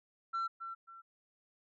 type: tone with echo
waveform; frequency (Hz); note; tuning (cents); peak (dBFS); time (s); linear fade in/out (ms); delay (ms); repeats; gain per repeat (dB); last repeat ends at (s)
sine; 1349; E6; +40; -30; 0.33-0.48; 20; 270; 2; -10; 1.02
effects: tanh soft clip ceiling -32 dBFS